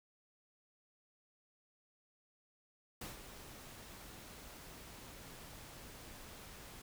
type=noise with ADSR envelope; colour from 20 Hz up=pink; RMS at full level=-45 dBFS; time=3.01-6.82 s; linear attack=5 ms; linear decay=150 ms; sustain=-8 dB; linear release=7 ms; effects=none